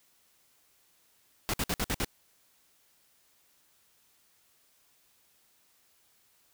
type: noise bursts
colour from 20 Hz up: pink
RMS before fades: -30 dBFS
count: 6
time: 1.49-2.046 s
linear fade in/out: 0 ms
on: 46 ms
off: 56 ms
effects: white hiss -67 dBFS RMS until 6.53 s